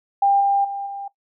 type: tone with level steps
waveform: sine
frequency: 797 Hz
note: G5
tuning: 28 cents sharp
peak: -13 / -15 / -25 / -28 dBFS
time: 0.22-1.08 s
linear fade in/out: 5 ms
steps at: 0.4 / 0.64 / 0.86 s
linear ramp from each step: 10 ms
effects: noise-tail reverb RT60 0.1 s tail -17 dB re dry